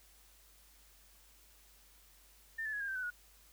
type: tone with pitch steps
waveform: sine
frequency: 1800 / 1736.7 / 1675.6 / 1616.6 / 1559.8 / 1504.9 / 1452 Hz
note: A6 / A6 / G#6 / G#6 / G6 / F#6 / F#6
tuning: +39 / -23 / +15 / -47 / -9 / +29 / -33 cents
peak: -36 dBFS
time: 2.58-3.105 s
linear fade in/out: 10 ms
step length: 75 ms
effects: added 50 Hz sine -65 dBFS peak until 3.52 s + white hiss -64 dBFS RMS until 3.52 s